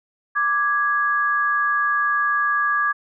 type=tone pair together; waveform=sine; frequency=1174 / 1660.3 Hz; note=D6 / G#6; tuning=-1 / -1 cents; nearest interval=tritone; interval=600 cents; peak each=-20 / -20 dBFS; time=0.35-2.93 s; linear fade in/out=20 ms; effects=none